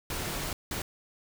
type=noise bursts at uneven times; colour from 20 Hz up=pink; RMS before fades=-34 dBFS; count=2; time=0.1-0.53 / 0.71-0.82 s; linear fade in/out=2 ms; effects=none